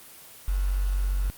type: tone with quantisation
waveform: sine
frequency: 47.15 Hz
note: F#1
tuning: 33 cents sharp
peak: -22 dBFS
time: 0.48-1.3 s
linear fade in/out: 0 ms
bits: 7
effects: white hiss -47 dBFS RMS until 1.37 s + Opus 24 kbps